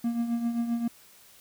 triangle tone with tremolo, 234.5 Hz, A#3, 11 cents sharp, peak -21 dBFS, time 0.04-0.88 s, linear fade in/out 5 ms, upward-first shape triangle, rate 7.6 Hz, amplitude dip 65%, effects white hiss -55 dBFS RMS until 1.4 s

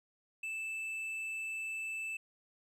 sine tone with tanh clipping, 2637 Hz, E7, in tune, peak -38 dBFS, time 0.43-2.17 s, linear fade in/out 5 ms, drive 6 dB, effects none

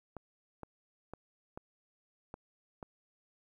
clicks, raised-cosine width 1 ms, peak -29 dBFS, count 6, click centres 0.167 / 0.633 / 1.136 / 1.575 / 2.341 / 2.828 s, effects 11-bit

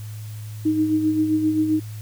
sine tone with tremolo, 311.1 Hz, D#4, in tune, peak -15 dBFS, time 0.65-1.8 s, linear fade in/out 10 ms, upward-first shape sine, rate 7.6 Hz, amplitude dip 50%, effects added 107 Hz sine -31 dBFS peak until 2.01 s + white hiss -47 dBFS RMS until 2.01 s

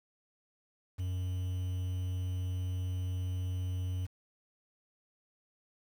triangle tone with quantisation, 91.5 Hz, F#2, 19 cents flat, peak -30 dBFS, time 0.98-4.07 s, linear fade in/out 20 ms, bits 9, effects none

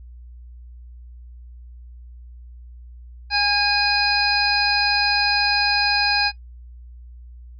harmonic tone with a mistuned harmonic, 826 Hz, G#5, 10 cents flat, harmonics 1 / 2 / 3 / 5 / 6, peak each -23 / -23 / -23 / -23 / -23 dBFS, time 3.3-6.32 s, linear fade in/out 50 ms, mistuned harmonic 2, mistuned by -27 cents, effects noise-tail reverb RT60 0.1 s tail -17 dB re dry + added 60 Hz sine -38 dBFS peak until 7.59 s

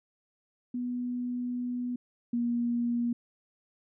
sine tone pair in turn, 245.9 / 238.1 Hz, B3 / A#3, -7 / +37 cents, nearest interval minor second, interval 56 cents, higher first, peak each -30 / -26 dBFS, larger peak second, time 0.74-1.96 / 2.33-3.13 s, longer first, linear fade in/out 5 ms, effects none

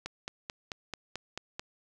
click train, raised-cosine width 0.2 ms, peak -19 dBFS, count 8, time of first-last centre 0.06-1.595 s, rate 4.56 Hz, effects none

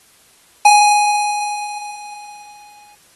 square tone with exponential decay, 830.6 Hz, G#5, in tune, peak -6 dBFS, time 0.65-2.95 s, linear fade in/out 5 ms, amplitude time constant 500 ms, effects white hiss -51 dBFS RMS until 3.15 s + AAC 32 kbps

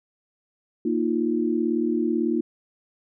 sine chord, Bb suspended fourth, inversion none, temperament equal, 233.1 / 311.1 / 349.2 Hz, Bb3 / Eb4 / F4, 0 / 0 / 0 cents, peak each -25 dBFS, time 0.85-2.41 s, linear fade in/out 5 ms, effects none

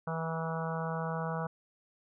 harmonic tone with a mistuned harmonic, 163 Hz, E3, 19 cents flat, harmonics 1 / 3 / 4 / 5 / 6 / 7 / 8 / 9, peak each -35 / -40 / -41 / -42 / -43 / -43 / -44 / -45 dBFS, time 0.07-1.47 s, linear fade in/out 5 ms, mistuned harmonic 6, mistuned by -15 cents, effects none

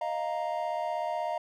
triangle chord, Eb suspended second, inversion none, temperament equal, 622.3 / 698.5 / 932.3 Hz, Eb5 / F5 / Bb5, 0 / 0 / 0 cents, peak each -32 / -31 / -33 dBFS, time 0.01-1.38 s, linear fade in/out 5 ms, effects none

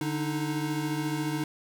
square tone cluster, 147.1 / 299.3 / 313.5 Hz, D3 / D4 / D#4, +3 / +33 / +13 cents, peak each -33 / -36 / -32 dBFS, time 0.01-1.44 s, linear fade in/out 2 ms, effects none

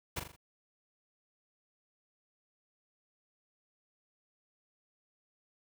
pink noise with echo, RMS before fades -36 dBFS, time 0.16-0.2 s, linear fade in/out 10 ms, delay 41 ms, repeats 4, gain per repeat -6 dB, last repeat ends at 0.364 s, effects none

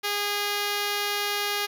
5% pulse tone, 410 Hz, G#4, 22 cents flat, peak -14 dBFS, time 0.03-1.67 s, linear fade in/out 20 ms, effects none

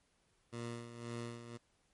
15% pulse tone with tremolo, 118.1 Hz, A#2, 23 cents sharp, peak -34 dBFS, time 0.52-1.58 s, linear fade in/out 20 ms, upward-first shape sine, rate 1.9 Hz, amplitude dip 65%, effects pink hiss -75 dBFS RMS until 1.93 s + MP3 48 kbps

